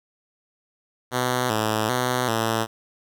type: tone with pitch steps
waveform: 5% pulse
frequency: 125.3 / 108.8 / 125.4 / 112.6 Hz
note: B2 / A2 / B2 / A2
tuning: +25 / -19 / +27 / +40 cents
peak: -10 dBFS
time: 1.11-2.67 s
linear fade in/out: 50 ms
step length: 390 ms
effects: none